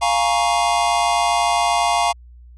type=chord; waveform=square; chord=Bb minor seventh; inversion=second; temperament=equal with one note detuned; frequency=698.5 / 830.6 / 938.3 / 1108.7 Hz; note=F5 / Ab5 / Bb5 / Db6; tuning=0 / 0 / +11 / 0 cents; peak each=-20 / -23 / -22 / -24 dBFS; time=0.01-2.13 s; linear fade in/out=20 ms; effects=added 60 Hz sine -40 dBFS peak until 2.57 s + resampled to 24000 Hz